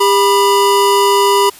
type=tone pair together; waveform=square; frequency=400.8 / 980 Hz; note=G4 / B5; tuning=+38 / -14 cents; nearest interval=octave + minor third; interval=1548 cents; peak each=-12 dBFS; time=0-1.5 s; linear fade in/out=10 ms; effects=white hiss -38 dBFS RMS until 1.59 s + resampled to 32000 Hz